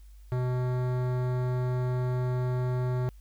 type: tone with hard clipping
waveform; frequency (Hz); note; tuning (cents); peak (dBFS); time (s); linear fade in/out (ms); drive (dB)
sine; 125.6; B2; +30; -28; 0.32-3.09; 0; 17
effects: added 50 Hz sine -47 dBFS peak until 3.2 s + white hiss -67 dBFS RMS until 3.2 s